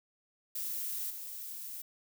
violet noise with level steps, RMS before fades -37 / -43 dBFS, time 0.55-1.82 s, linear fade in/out 5 ms, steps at 1.1 s, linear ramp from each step 5 ms, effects none

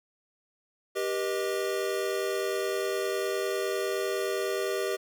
square chord, G augmented, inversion none, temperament equal with one note detuned, 392 / 481.8 / 622.3 Hz, G4 / B4 / D#5, 0 / -43 / 0 cents, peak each -31 / -34 / -35 dBFS, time 0.95-4.97 s, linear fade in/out 20 ms, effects none

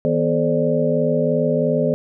sine tone cluster, 158.3 / 244.4 / 429.6 / 529 / 592 Hz, D#3 / B3 / A4 / C5 / D5, +30 / -18 / -41 / +19 / +14 cents, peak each -22 dBFS, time 0.05-1.94 s, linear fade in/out 0 ms, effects none

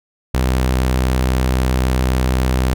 sawtooth tone, 63.8 Hz, C2, 43 cents flat, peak -10 dBFS, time 0.34-2.74 s, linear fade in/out 5 ms, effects none

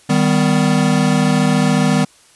square chord, Eb augmented, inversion none, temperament equal with one note detuned, 155.56 / 196 / 250.2 Hz, Eb3 / G3 / B3, 0 / 0 / +23 cents, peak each -17 dBFS, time 0.09-2.05 s, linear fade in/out 10 ms, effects white hiss -49 dBFS RMS until 2.35 s + resampled to 24000 Hz

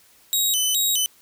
15% pulse tone with vibrato, 3388 Hz, G#7, 34 cents sharp, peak -12 dBFS, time 0.33-1.06 s, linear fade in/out 0 ms, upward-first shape square, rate 2.4 Hz, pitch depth 200 cents each way, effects white hiss -55 dBFS RMS until 1.21 s

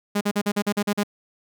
sawtooth tone bursts, 205 Hz, G#3, 22 cents flat, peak -16 dBFS, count 9, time 0.15-1.035 s, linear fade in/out 10 ms, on 61 ms, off 42 ms, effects none

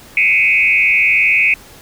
sine tone with frequency modulation, 2362 Hz, D7, 9 cents sharp, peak -9 dBFS, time 0.17-1.54 s, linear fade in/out 2 ms, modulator 101 Hz, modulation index 2.3, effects pink hiss -40 dBFS RMS until 1.81 s

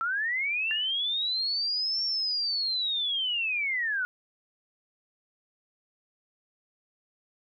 sine linear two-way sweep, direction up then down, 1312 to 5500 to 1431 Hz, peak -26 dBFS, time 0.01-4.05 s, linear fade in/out 0 ms, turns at 2.04 s
sine tone with exponential decay, 1760 Hz, A6, in tune, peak -28 dBFS, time 0.71-0.92 s, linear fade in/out 0 ms, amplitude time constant 45 ms
effects none

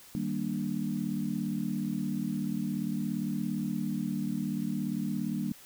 sine chord, Eb major seventh, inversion none, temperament equal, 155.56 / 196 / 233.1 / 293.7 Hz, Eb3 / G3 / Bb3 / D4, 0 / 0 / 0 / 0 cents, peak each -38 / -33 / -34 / -37 dBFS, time 0.15-5.52 s, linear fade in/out 0 ms, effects white hiss -53 dBFS RMS until 5.65 s

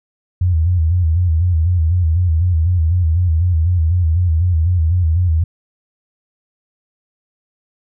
sine tone with vibrato, 84.7 Hz, E2, 48 cents sharp, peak -11 dBFS, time 0.41-5.44 s, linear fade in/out 5 ms, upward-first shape square, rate 4 Hz, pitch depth 100 cents each way, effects none

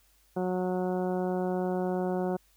harmonic tone, 182.9 Hz, F#3, 20 cents flat, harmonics 1 / 2 / 3 / 4 / 5 / 6 / 7 / 8, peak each -31 / -31 / -35 / -36 / -43 / -50 / -51 / -49 dBFS, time 0.36-2.37 s, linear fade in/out 10 ms, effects added 50 Hz sine -66 dBFS peak until 2.56 s + white hiss -66 dBFS RMS until 2.56 s

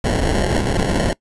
pink noise with sample-and-hold, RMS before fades -18 dBFS, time 0.04-1.13 s, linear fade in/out 2 ms, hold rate 1225 Hz, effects noise-tail reverb RT60 0.1 s tail -22 dB re dry + resampled to 24000 Hz

